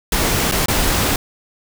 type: noise with dropouts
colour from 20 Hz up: pink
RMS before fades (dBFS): -17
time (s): 0.12-1.16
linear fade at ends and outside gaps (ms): 2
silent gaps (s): 0.514-0.521 / 0.659-0.683
effects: none

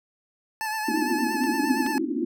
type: tone with vibrato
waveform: 25% pulse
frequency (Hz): 869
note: A5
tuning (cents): -22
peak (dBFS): -23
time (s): 0.61-1.98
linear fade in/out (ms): 0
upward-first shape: sine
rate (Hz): 8.7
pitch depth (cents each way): 39
type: band-pass noise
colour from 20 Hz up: pink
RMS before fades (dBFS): -26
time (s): 0.88-2.25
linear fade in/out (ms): 5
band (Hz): 230 to 350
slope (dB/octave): 96
type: clicks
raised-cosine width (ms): 0.3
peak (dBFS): -26 / -19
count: 2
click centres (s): 1.438 / 1.864
effects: none

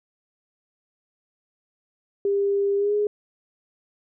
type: tone with pitch glide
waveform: sine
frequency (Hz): 400 to 415.8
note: G4 to G#4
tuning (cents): +35 to +2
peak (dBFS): -19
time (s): 2.25-3.07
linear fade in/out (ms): 2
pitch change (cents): +67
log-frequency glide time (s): 2.77-2.94
effects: none

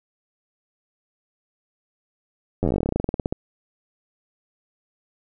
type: slowing click train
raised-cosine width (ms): 2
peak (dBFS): -9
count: 24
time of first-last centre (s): 2.63-3.325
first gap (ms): 10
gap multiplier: 1.09
effects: none

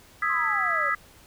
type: chord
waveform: sine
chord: E major seventh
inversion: third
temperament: equal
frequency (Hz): 1244.5 / 1318.5 / 1661.2 / 1975.5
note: D#6 / E6 / G#6 / B6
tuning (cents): 0 / 0 / 0 / 0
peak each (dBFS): -27 / -29 / -29 / -27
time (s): 0.22-0.95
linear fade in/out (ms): 5
type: exponential sweep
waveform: sine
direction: down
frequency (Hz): 1100 to 551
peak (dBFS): -33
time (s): 0.29-0.9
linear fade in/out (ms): 10
effects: pink hiss -53 dBFS RMS until 1.26 s

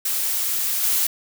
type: noise with level steps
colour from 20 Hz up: blue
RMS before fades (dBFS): -23 / -20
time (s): 0.05-1.07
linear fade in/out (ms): 5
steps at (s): 0.83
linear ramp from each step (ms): 10
effects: none

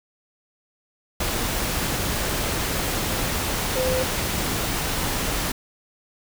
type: tone in noise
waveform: sine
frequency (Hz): 513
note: C5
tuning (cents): -34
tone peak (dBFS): -22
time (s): 3.76-4.03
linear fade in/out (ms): 5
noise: pink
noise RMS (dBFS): -25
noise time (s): 1.2-5.52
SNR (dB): 0
effects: none

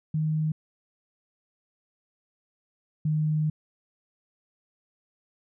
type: tone pair in turn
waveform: sine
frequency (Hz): 155.56 / 153.86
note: D#3 / D#3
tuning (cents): 0 / -19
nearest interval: unison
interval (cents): 19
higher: first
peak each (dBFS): -23 / -22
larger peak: second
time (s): 0.14-0.52 / 3.05-3.5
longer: second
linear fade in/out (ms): 5
effects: none

